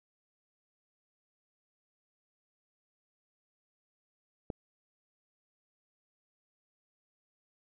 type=click; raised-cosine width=2 ms; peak=-22 dBFS; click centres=4.502 s; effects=none